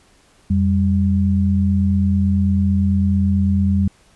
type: tone pair together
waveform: sine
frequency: 87.6 / 196.66 Hz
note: F2 / G3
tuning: +6 / +6 cents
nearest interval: octave + major second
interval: 1400 cents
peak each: -16 dBFS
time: 0.5-3.88 s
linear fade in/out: 5 ms
effects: pink hiss -54 dBFS RMS until 4.15 s + resampled to 24000 Hz

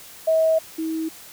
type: tone pair in turn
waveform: sine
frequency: 642 / 321 Hz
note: E5 / E4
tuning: -46 / -46 cents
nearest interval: octave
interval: 1200 cents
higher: first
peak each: -15 / -23 dBFS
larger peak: first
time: 0.27-0.59 / 0.78-1.09 s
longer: first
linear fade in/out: 10 ms
effects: white hiss -43 dBFS RMS until 1.32 s

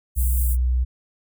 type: high-pass noise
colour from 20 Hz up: white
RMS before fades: -30 dBFS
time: 0.15-0.57 s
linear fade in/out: 50 ms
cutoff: 8200 Hz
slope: 48 dB/octave
type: tone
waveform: sine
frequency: 62.3 Hz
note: B1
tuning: 16 cents sharp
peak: -17 dBFS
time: 0.16-0.85 s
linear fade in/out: 20 ms
effects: none

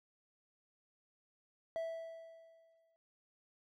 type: tone with exponential decay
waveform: triangle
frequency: 657 Hz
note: E5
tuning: 6 cents flat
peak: -33 dBFS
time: 1.76-2.96 s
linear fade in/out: 0 ms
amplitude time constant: 260 ms
effects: none

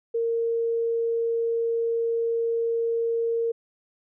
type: tone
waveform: sine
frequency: 461.4 Hz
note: A#4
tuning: 18 cents flat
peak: -22 dBFS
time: 0.14-3.52 s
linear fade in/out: 10 ms
effects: none

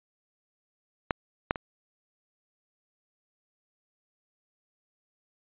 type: clicks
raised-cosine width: 0.5 ms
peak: -9 / -7 / -21 dBFS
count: 3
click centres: 1.108 / 1.509 / 1.558 s
effects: resampled to 8000 Hz

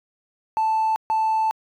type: tone bursts at uneven times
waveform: triangle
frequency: 880 Hz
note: A5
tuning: in tune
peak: -15 dBFS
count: 2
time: 0.57-0.96 / 1.1-1.51 s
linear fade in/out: 0 ms
effects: tanh soft clip ceiling -14 dBFS

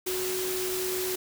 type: tone in noise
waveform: sine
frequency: 370 Hz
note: F#4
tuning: in tune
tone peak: -30 dBFS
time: 0.06-1.16 s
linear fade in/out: 10 ms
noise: white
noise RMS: -33 dBFS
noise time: 0.06-1.16 s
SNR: 0 dB
effects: none

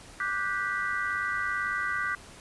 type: chord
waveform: sine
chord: G major seventh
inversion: second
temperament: just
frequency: 1176 / 1470 / 1568 / 1960 Hz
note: D6 / F#6 / G6 / B6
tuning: +2 / -12 / 0 / -14 cents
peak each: -33 dBFS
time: 0.2-2.15 s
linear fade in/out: 2 ms
effects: pink hiss -49 dBFS RMS until 2.4 s + resampled to 24000 Hz

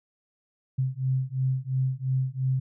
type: beating tone pair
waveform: sine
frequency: 129.6 / 132.5 Hz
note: C3 / C3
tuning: -16 / +22 cents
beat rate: 2.9 Hz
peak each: -27 dBFS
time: 0.78-2.6 s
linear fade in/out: 10 ms
effects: none

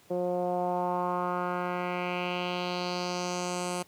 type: tone with low-pass filter sweep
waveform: 10% pulse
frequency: 178.6 Hz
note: F3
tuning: 39 cents sharp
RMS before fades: -31 dBFS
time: 0.1-3.83 s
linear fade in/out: 10 ms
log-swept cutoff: 490 to 9400 Hz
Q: 2.7
effects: pink hiss -59 dBFS RMS until 3.87 s + high-pass 100 Hz 12 dB/octave

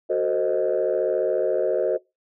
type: chord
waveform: sine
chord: F# diminished seventh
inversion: none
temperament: equal with one note detuned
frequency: 370 / 449 / 523.3 / 622.3 Hz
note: F#4 / A4 / C5 / Eb5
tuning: 0 / +35 / 0 / 0 cents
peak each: -24 dBFS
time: 0.09-1.98 s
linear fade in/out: 20 ms
effects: noise-tail reverb RT60 0.2 s tail -20 dB re dry + tanh soft clip ceiling -13 dBFS

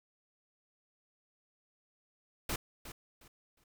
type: noise with echo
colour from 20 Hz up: pink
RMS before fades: -35 dBFS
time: 2.49-2.56 s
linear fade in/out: 5 ms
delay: 360 ms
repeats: 3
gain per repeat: -12 dB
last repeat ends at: 3.64 s
effects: none

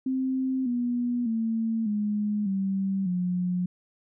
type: tone with pitch steps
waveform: sine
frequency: 261.6 / 242.7 / 225.1 / 208.8 / 193.73 / 179.71 Hz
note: C4 / B3 / A3 / G#3 / G3 / F3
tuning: 0 / -30 / +40 / +10 / -20 / +50 cents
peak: -24 dBFS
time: 0.06-3.66 s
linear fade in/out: 5 ms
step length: 600 ms
effects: none

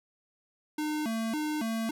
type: tone with vibrato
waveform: square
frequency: 261.6 Hz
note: C4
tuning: in tune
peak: -30 dBFS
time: 0.78-1.91 s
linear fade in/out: 5 ms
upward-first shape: square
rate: 1.8 Hz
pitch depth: 260 cents each way
effects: none

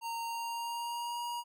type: tone with pitch glide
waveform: square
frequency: 924 to 953.3 Hz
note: A#5 to A#5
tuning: -16 to +39 cents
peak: -36 dBFS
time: 0.01-1.44 s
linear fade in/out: 50 ms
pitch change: +55 cents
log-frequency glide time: 0.25-1.22 s
effects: none

